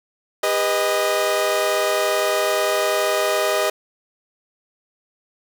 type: chord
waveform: sawtooth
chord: G augmented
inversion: none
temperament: equal with one note detuned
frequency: 402.3 / 493.9 / 622.3 Hz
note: G4 / B4 / D#5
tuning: +45 / 0 / 0 cents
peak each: -20 / -21 / -16 dBFS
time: 0.43-3.7 s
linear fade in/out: 5 ms
effects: none